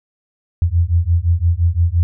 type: beating tone pair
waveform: sine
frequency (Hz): 82.7 / 88.5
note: E2 / F2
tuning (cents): +6 / +23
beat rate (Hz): 5.8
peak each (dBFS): -15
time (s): 0.62-2.03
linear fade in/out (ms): 0
effects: none